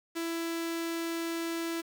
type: tone with notch filter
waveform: sawtooth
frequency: 332.6 Hz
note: E4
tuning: 16 cents sharp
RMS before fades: -34 dBFS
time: 0.15-1.82 s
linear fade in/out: 20 ms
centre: 780 Hz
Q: 1.6
effects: 9-bit